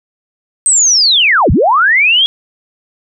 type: linear two-way sweep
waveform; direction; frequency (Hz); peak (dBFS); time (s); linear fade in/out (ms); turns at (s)
sine; down then up; 8372 to 43 to 3363; -6; 0.66-2.26; 0; 1.51
effects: none